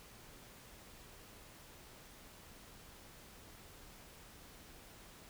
silence, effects pink hiss -57 dBFS RMS until 5.29 s

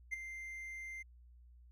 triangle tone with ADSR envelope, 2090 Hz, C7, 2 cents flat, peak -32 dBFS, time 0.11-1.03 s, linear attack 24 ms, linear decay 13 ms, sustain -10 dB, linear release 14 ms, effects added 60 Hz sine -57 dBFS peak until 1.71 s

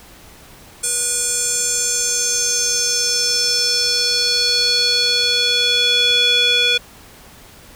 square tone with band-pass filter sweep, 485.2 Hz, B4, 31 cents flat, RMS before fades -17 dBFS, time 0.83-6.78 s, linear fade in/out 10 ms, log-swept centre 8400 to 3100 Hz, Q 4.6, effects pink hiss -43 dBFS RMS until 7.75 s

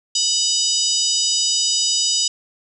harmonic tone with a mistuned harmonic, 987.8 Hz, B5, in tune, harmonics 3 / 4 / 5 / 6 / 7 / 8, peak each -24 / -26 / -20 / -25 / -24 / -26 dBFS, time 0.15-2.28 s, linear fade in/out 5 ms, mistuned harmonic 4, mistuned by -88 cents, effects none

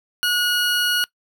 20% pulse tone, 1451 Hz, F#6, 34 cents flat, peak -13 dBFS, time 0.23-1.04 s, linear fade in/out 0 ms, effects noise-tail reverb RT60 0.1 s tail -22 dB re dry

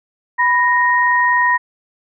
sine tone pair together, 987.8 / 1864.7 Hz, B5 / A#6, 0 / 0 cents, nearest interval major seventh, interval 1100 cents, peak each -14 dBFS, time 0.38-1.58 s, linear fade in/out 20 ms, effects none

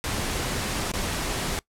pink noise with dropouts, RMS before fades -28 dBFS, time 0.04-1.59 s, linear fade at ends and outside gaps 0 ms, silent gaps 0.916-0.937 s, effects noise-tail reverb RT60 0.1 s tail -22 dB re dry + low-pass 11000 Hz 12 dB/octave

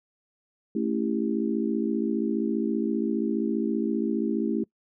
sine chord, A dominant seventh, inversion none, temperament just, 220 / 275 / 330 / 396 Hz, A3 / C#4 / E4 / G4, 0 / -14 / +2 / +18 cents, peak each -27 / -30 / -29 / -32 dBFS, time 0.75-4.64 s, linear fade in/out 5 ms, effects noise-tail reverb RT60 0.1 s tail -23 dB re dry

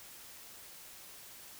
silence, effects white hiss -52 dBFS RMS until 1.59 s

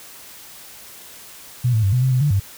sine tone with pitch steps, 123.6 / 110.3 / 97.6 / 125.4 / 130.7 / 127.3 / 146.6 / 98.4 Hz, B2 / A2 / G2 / B2 / C3 / C3 / D3 / G2, +2 / +5 / -7 / +27 / -1 / -47 / -3 / +7 cents, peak -14 dBFS, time 1.64-2.4 s, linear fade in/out 10 ms, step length 95 ms, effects white hiss -41 dBFS RMS until 2.57 s

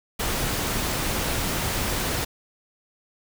pink noise, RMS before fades -26 dBFS, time 0.19-2.25 s, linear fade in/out 10 ms, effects none

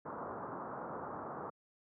white low-pass noise, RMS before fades -43 dBFS, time 0.05-1.5 s, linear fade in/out 5 ms, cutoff 1300 Hz, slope 48 dB/octave, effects high-pass 150 Hz 12 dB/octave

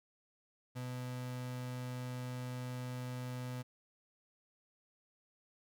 35% pulse tone, 125.5 Hz, B2, 28 cents sharp, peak -38 dBFS, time 0.75-3.63 s, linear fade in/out 20 ms, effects none

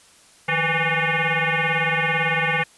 sine tone with frequency modulation, 155.56 Hz, D#3, in tune, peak -18 dBFS, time 0.48-2.64 s, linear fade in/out 10 ms, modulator 329 Hz, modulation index 7.4, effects white hiss -52 dBFS RMS until 2.77 s + resampled to 24000 Hz

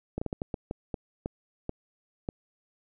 slowing click train, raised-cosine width 2 ms, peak -18 dBFS, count 11, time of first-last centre 0.18-2.289 s, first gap 35 ms, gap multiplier 1.37, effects none

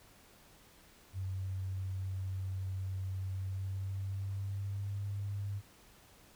sine tone with pitch glide, 94.8 to 100.38 Hz, F#2 to G2, +43 to +42 cents, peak -35 dBFS, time 1.13-5.62 s, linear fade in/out 50 ms, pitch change +99 cents, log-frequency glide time 3.33-5.04 s, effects pink hiss -61 dBFS RMS until 6.35 s

